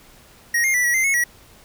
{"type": "tone with pitch steps", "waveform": "square", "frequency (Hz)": [1881, 2122, 1970, 1924, 2079, 2191, 1924], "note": ["A#6", "C7", "B6", "B6", "C7", "C#7", "B6"], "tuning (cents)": [15, 24, -5, -46, -12, -21, -46], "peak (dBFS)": -17, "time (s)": [0.54, 1.24], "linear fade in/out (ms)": 5, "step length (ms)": 100, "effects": ["pink hiss -49 dBFS RMS until 1.64 s"]}